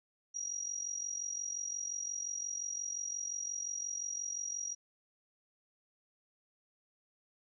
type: tone with amplitude modulation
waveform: sine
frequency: 5740 Hz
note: F8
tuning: 47 cents sharp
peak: -33 dBFS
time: 0.34-4.75 s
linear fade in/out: 20 ms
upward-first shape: sine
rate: 45.7 Hz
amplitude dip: 75%
effects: none